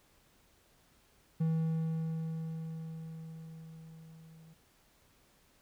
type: tone with level ramp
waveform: triangle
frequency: 161.4 Hz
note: E3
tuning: 36 cents flat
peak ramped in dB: -25 to -52 dBFS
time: 1.4-4.54 s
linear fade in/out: 10 ms
effects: pink hiss -67 dBFS RMS until 5.61 s